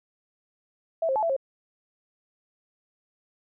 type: tone with pitch steps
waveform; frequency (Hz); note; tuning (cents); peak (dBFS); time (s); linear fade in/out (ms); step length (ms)
sine; 657 / 532 / 861 / 667 / 540; E5 / C5 / A5 / E5 / C#5; -6 / +29 / -38 / +20 / -45; -22; 1.02-1.365; 5; 69
effects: none